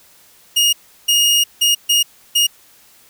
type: tone bursts at uneven times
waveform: sawtooth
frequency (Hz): 2859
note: F7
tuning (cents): +40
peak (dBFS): -8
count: 5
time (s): 0.56-0.73 / 1.08-1.44 / 1.61-1.75 / 1.89-2.03 / 2.35-2.47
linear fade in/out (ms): 10
effects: white hiss -49 dBFS RMS until 3.09 s